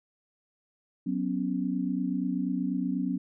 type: chord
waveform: sine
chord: F# suspended fourth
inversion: none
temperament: equal with one note detuned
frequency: 185 / 248.9 / 277.2 Hz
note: F#3 / B3 / C#4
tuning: 0 / +14 / 0 cents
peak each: -31 dBFS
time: 1.06-3.18 s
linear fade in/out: 10 ms
effects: none